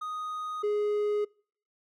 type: tone pair in turn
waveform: triangle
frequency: 1244.5 / 416.7 Hz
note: D#6 / G#4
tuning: 0 / +6 cents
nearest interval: octave + perfect fifth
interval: 1894 cents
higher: first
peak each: -31 / -23 dBFS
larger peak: second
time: 0.01-0.63 / 0.63-1.25 s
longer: neither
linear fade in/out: 10 ms
effects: noise-tail reverb RT60 0.5 s tail -26 dB re dry